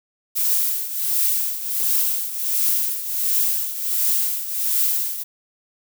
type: noise with tremolo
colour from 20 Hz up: violet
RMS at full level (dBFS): -18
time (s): 0.35-5.24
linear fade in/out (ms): 20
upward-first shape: triangle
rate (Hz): 1.4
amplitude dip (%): 75
effects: none